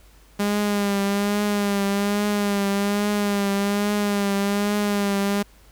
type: tone with vibrato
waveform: sawtooth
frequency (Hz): 202.8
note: G#3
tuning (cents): -41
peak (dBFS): -16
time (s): 0.39-5.43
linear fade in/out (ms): 10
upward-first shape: triangle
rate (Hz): 1.2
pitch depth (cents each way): 42
effects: added 50 Hz sine -50 dBFS peak until 5.71 s + pink hiss -55 dBFS RMS until 5.71 s